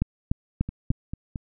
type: two click trains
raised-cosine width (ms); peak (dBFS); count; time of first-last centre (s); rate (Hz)
5; -10 / -19; 4 / 4; 0.02-0.905 / 0.69-1.358; 3.39 / 4.49
effects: none